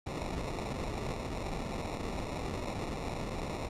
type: noise with sample-and-hold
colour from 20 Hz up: pink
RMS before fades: -37 dBFS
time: 0.06-3.69 s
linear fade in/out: 10 ms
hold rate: 1575 Hz
effects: low-pass 8000 Hz 12 dB/octave